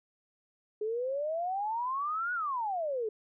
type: exponential two-way sweep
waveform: sine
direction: up then down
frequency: 417.5 to 1480 to 417.5 Hz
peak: -30 dBFS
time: 0.81-3.09 s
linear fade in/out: 5 ms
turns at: 2.33 s
effects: none